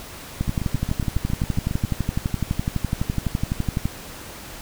two click trains, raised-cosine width 5 ms, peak -13 / -9 dBFS, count 11 / 42, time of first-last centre 0.48-1.848 / 0.41-3.855 s, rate 7.31 / 11.9 Hz, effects pink hiss -38 dBFS RMS until 4.61 s

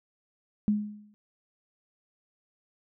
sine tone with exponential decay, 209 Hz, G#3, 11 cents sharp, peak -19 dBFS, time 0.68-1.14 s, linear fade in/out 0 ms, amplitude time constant 100 ms, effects none

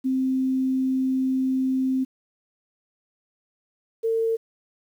sine tone pair in turn, 261.6 / 452.1 Hz, C4 / A4, 0 / +47 cents, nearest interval major sixth, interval 947 cents, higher second, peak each -20 dBFS, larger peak neither, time 0.04-2.05 / 4.03-4.37 s, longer first, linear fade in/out 20 ms, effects 9-bit

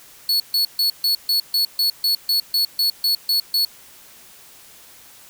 45% pulse tone bursts, 4404 Hz, C#8, 12 cents flat, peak -15 dBFS, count 14, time 0.29-3.65 s, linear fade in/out 2 ms, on 110 ms, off 140 ms, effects white hiss -46 dBFS RMS until 5.29 s

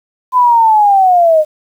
sine linear sweep, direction down, 1018 to 604 Hz, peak -5 dBFS, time 0.32-1.45 s, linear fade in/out 50 ms, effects 7-bit

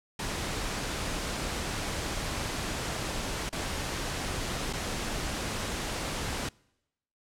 pink noise with dropouts, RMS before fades -33 dBFS, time 0.19-6.49 s, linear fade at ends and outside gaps 5 ms, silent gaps 3.493-3.526 / 4.729-4.733 s, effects noise-tail reverb RT60 0.9 s tail -26 dB re dry + low-pass 9000 Hz 12 dB/octave

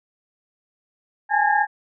sine tone cluster, 817 / 854 / 1635 / 1806 Hz, G#5 / G#5 / G#6 / A6, -29 / +48 / -28 / +45 cents, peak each -20 / -20 / -22 / -27 dBFS, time 1.29-1.67 s, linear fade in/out 50 ms, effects none

